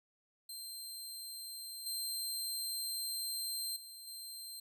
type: tone with level steps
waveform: 20% pulse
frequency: 4152 Hz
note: C8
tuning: 14 cents flat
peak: -38 / -31 / -43 / -39 dBFS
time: 0.49-4.6 s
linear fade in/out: 5 ms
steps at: 1.86 / 3.76 / 4.07 s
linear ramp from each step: 5 ms
effects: none